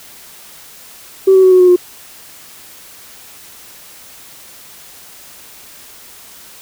sine tone with pitch steps, 383.5 / 378.2 / 373 / 367.9 / 362.8 / 357.8 Hz, G4 / F#4 / F#4 / F#4 / F#4 / F4, -38 / +38 / +14 / -10 / -34 / +42 cents, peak -3 dBFS, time 1.27-1.762 s, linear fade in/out 10 ms, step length 82 ms, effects tanh soft clip ceiling 0 dBFS + white hiss -38 dBFS RMS until 6.61 s

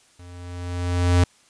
square tone with level ramp, 88.5 Hz, F2, 23 cents sharp, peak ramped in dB -42 to -13 dBFS, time 0.19-1.24 s, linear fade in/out 5 ms, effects white hiss -57 dBFS RMS until 1.49 s + resampled to 22050 Hz

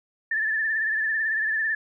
sine tone with vibrato, 1760 Hz, A6, in tune, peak -22 dBFS, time 0.31-1.75 s, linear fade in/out 5 ms, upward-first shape triangle, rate 18 Hz, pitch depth 66 cents each way, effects none

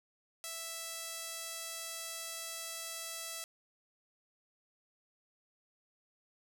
sawtooth tone with band-pass filter, 659.3 Hz, E5, in tune, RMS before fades -43 dBFS, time 0.44-3.44 s, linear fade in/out 0 ms, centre 9200 Hz, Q 0.75, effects 11-bit

